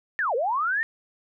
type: linear two-way sweep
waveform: sine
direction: down then up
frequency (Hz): 1860 to 440 to 1860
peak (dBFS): -22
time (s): 0.19-0.83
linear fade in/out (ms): 0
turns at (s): 0.35
effects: none